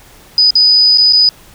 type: tone with dropouts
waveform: sine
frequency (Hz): 4978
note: D#8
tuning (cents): 0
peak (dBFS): -5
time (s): 0.38-1.29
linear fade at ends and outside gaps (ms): 1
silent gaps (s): 0.506-0.554 / 0.975-0.982 / 1.125-1.132
effects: pink hiss -41 dBFS RMS until 1.54 s